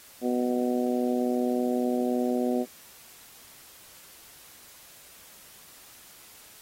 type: harmonic tone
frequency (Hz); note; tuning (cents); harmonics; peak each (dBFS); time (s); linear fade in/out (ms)
123.47; B2; 0; 2 / 3 / 4 / 5 / 6; -26 / -30 / -32 / -34 / -36; 0.21-2.66; 50
effects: white hiss -51 dBFS RMS until 6.61 s + AAC 48 kbps